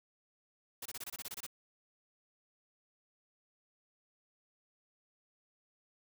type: noise bursts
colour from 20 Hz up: white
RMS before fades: -43 dBFS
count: 11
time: 0.82-1.466 s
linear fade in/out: 5 ms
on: 36 ms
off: 25 ms
effects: none